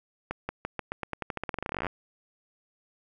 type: accelerating click train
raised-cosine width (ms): 0.5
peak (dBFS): -16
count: 27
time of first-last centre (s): 0.31-1.867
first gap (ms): 180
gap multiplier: 0.89
effects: none